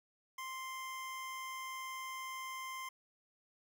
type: tone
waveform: 25% pulse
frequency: 1046.5 Hz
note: C6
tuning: in tune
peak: -38 dBFS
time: 0.38-2.89 s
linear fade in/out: 5 ms
effects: none